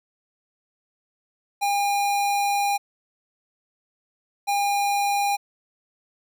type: tone pair in turn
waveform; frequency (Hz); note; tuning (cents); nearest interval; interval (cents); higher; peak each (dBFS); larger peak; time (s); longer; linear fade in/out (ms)
square; 808 / 808; G#5 / G#5; -48 / -48; unison; 0; neither; -21; neither; 1.61-2.78 / 4.47-5.37; first; 20
effects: none